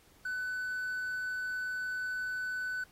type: tone with hard clipping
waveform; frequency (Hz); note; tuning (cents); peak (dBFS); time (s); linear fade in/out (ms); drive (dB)
triangle; 1500; F#6; +23; -34; 0.25-2.84; 5; 5
effects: pink hiss -63 dBFS RMS until 2.91 s + AAC 48 kbps